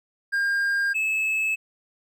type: tone pair in turn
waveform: triangle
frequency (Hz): 1608 / 2599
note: G6 / E7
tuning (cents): +44 / -25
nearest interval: minor sixth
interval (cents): 831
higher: second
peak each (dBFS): -19 / -20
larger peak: first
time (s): 0.32-0.94 / 0.94-1.56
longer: neither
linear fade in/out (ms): 20
effects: none